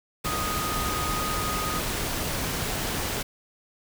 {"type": "tone in noise", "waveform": "sine", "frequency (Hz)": 1244.5, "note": "D#6", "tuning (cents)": 0, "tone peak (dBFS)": -30, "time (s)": [0.25, 1.8], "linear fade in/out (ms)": 10, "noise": "pink", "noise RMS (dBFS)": -29, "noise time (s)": [0.24, 3.23], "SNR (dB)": -4, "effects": []}